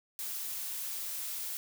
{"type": "noise", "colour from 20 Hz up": "blue", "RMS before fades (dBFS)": -38, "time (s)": [0.19, 1.57], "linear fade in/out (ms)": 0, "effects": []}